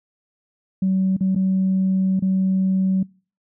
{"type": "tone with dropouts", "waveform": "sine", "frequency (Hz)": 189.4, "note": "F#3", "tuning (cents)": 41, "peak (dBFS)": -15, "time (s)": [0.82, 3.03], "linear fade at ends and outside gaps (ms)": 5, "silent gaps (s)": [[1.167, 1.207], [1.35, 1.359], [2.195, 2.222]], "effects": ["noise-tail reverb RT60 0.4 s tail -25 dB re dry", "tanh soft clip ceiling -12 dBFS"]}